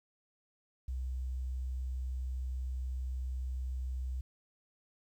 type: tone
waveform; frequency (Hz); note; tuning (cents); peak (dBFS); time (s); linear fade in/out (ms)
sine; 63.8; C2; -43; -34; 0.88-4.21; 5
effects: 11-bit